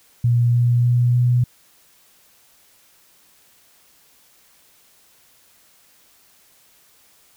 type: tone with pitch steps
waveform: sine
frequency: 119.7 / 120.74 / 121.79 / 122.85 Hz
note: A#2 / B2 / B2 / B2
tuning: +46 / -39 / -24 / -9 cents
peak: -13 dBFS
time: 0.24-1.44 s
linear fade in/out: 5 ms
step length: 300 ms
effects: white hiss -55 dBFS RMS until 7.36 s

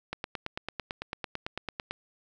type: click train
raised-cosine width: 0.3 ms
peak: -17 dBFS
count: 17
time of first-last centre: 0.13-1.91 s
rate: 8.99 Hz
effects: none

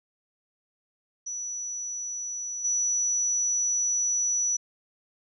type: tone with level steps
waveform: sine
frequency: 5910 Hz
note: F#8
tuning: 3 cents flat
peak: -31 / -23 dBFS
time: 1.26-4.57 s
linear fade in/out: 10 ms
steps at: 2.64 s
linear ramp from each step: 10 ms
effects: none

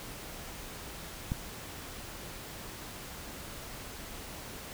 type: click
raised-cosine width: 5 ms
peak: -19 dBFS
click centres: 1.319 s
effects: pink hiss -44 dBFS RMS until 4.73 s

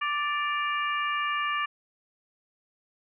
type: harmonic tone with a mistuned harmonic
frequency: 587.3 Hz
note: D5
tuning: in tune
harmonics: 2 / 3 / 4 / 5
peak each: -28 / -32 / -34 / -36 dBFS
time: 0.01-1.66 s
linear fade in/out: 10 ms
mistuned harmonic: 5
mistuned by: -66 cents
effects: none

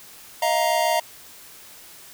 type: chord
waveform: square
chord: Eb suspended second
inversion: none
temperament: equal with one note detuned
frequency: 631.7 / 698.5 / 932.3 Hz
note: Eb5 / F5 / Bb5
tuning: +26 / 0 / 0 cents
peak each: -24 dBFS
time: 0.42-1 s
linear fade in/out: 5 ms
effects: white hiss -45 dBFS RMS until 2.13 s

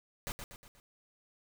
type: noise with echo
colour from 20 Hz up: pink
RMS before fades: -38 dBFS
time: 0.27-0.32 s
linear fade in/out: 0 ms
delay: 120 ms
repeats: 4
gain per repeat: -6 dB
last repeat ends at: 0.8 s
effects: none

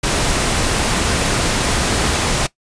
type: noise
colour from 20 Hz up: pink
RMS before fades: -17 dBFS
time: 0.03-2.47 s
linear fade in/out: 10 ms
effects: noise-tail reverb RT60 0.1 s tail -18 dB re dry + resampled to 22050 Hz

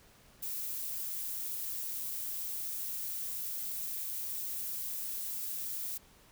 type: noise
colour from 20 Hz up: violet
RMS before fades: -38 dBFS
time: 0.42-5.98 s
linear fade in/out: 10 ms
effects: pink hiss -61 dBFS RMS until 6.31 s

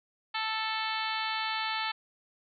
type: harmonic tone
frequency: 440 Hz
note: A4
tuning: in tune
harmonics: 2 / 3 / 4 / 5 / 6 / 7 / 8 / 9 / 10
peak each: -35 / -37 / -38 / -39 / -40 / -40 / -41 / -42 / -42 dBFS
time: 0.34-1.92 s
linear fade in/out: 10 ms
effects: none

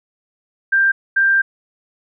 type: tone bursts at uneven times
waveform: sine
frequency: 1583 Hz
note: G6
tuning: 17 cents sharp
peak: -11 dBFS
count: 2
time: 0.72-0.92 / 1.16-1.42 s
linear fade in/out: 10 ms
effects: none

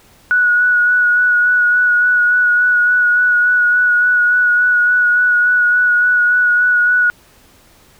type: tone with vibrato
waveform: sine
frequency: 1464 Hz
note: F#6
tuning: 19 cents flat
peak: -9 dBFS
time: 0.31-7.1 s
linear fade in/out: 0 ms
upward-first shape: sine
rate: 3.5 Hz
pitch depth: 18 cents each way
effects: pink hiss -48 dBFS RMS until 7.99 s

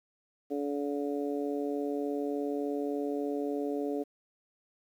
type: harmonic tone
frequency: 143.4 Hz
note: D3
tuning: 41 cents flat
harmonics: 2 / 3 / 4 / 5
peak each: -33 / -34 / -39 / -43 dBFS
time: 0.5-4.04 s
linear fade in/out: 20 ms
effects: 10-bit

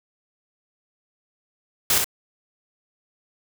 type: noise with echo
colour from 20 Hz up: white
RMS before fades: -19 dBFS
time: 1.9-1.98 s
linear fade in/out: 2 ms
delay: 64 ms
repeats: 1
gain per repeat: -4 dB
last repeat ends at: 2.044 s
effects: none

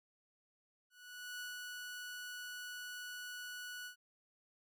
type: tone with ADSR envelope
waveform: sawtooth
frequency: 1473 Hz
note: F#6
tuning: 8 cents flat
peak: -39 dBFS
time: 0.9-3.96 s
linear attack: 500 ms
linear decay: 170 ms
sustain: -2 dB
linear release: 99 ms
effects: none

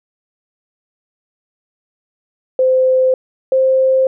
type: tone pair in turn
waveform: sine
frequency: 517 / 525.1 Hz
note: C5 / C5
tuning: -21 / +6 cents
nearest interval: unison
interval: 27 cents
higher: second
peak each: -9 dBFS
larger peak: neither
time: 2.59-3.14 / 3.52-4.07 s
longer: neither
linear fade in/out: 2 ms
effects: none

